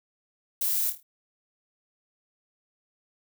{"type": "noise with echo", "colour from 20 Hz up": "violet", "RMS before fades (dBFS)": -27, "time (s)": [0.61, 0.9], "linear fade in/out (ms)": 5, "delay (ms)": 26, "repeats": 5, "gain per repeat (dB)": -7, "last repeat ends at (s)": 1.03, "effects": []}